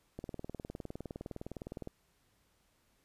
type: click train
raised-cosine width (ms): 2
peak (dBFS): -28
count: 34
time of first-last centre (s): 0.19-1.874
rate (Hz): 19.6
effects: pink hiss -73 dBFS RMS until 3.04 s + resampled to 32000 Hz